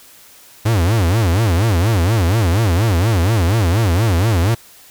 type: tone with vibrato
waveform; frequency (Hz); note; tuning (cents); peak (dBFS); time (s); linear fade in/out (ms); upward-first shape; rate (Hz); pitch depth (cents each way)
45% pulse; 98; G2; 0; -12; 0.65-4.55; 10; sine; 4.2; 300
effects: white hiss -44 dBFS RMS until 4.9 s

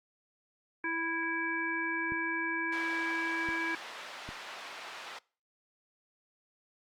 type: harmonic tone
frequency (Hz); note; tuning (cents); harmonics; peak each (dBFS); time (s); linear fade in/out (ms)
329.6; E4; 0; 1 / 3 / 5 / 7; -38 / -39 / -34 / -37; 0.84-3.75; 2
type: clicks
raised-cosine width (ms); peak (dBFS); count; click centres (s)
3; -30; 3; 2.121 / 3.488 / 4.29
type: band-pass noise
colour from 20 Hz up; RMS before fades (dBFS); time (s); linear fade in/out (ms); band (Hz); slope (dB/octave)
pink; -45; 2.72-5.19; 5; 810 to 3700; 12
effects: noise-tail reverb RT60 0.4 s tail -24 dB re dry + Opus 48 kbps

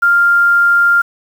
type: tone with quantisation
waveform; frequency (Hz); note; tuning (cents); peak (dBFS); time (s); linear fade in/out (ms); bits
sine; 1396.9; F6; 0; -7; 0.02-1.02; 10; 6
effects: none

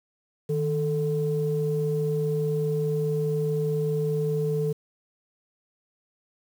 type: tone pair together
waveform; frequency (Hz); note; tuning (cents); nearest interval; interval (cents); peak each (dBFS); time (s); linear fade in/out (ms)
sine; 154.94 / 440; D#3 / A4; -7 / 0; octave + tritone; 1807; -25; 0.49-4.73; 10
effects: tanh soft clip ceiling -15 dBFS + 8-bit

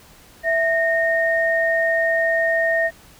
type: tone pair together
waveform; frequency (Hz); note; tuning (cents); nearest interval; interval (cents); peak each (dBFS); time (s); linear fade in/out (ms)
sine; 659.3 / 1845.5; E5 / A#6; 0 / -18; octave + tritone; 1782; -19; 0.43-2.91; 50
effects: pink hiss -48 dBFS RMS until 3.19 s

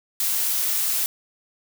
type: noise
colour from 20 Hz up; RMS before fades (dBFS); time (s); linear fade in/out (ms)
blue; -23; 0.2-1.06; 0
effects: none

